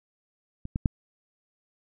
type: clicks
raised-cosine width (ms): 5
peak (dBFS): -23 / -15 / -9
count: 3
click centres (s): 0.654 / 0.759 / 0.858
effects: none